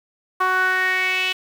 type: tone with band-pass filter sweep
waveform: sawtooth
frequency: 371.8 Hz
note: F#4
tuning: 8 cents sharp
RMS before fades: -20 dBFS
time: 0.4-1.33 s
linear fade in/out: 10 ms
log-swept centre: 1200 to 2900 Hz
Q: 5.1
effects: 7-bit